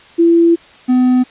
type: tone pair in turn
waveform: sine / triangle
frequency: 336.8 / 252.3 Hz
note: E4 / B3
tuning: +37 / +37 cents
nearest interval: perfect fourth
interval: 500 cents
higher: first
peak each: -6 dBFS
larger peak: neither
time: 0.18-0.56 / 0.88-1.24 s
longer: first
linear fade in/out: 20 ms
effects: white hiss -42 dBFS RMS until 1.3 s + resampled to 8000 Hz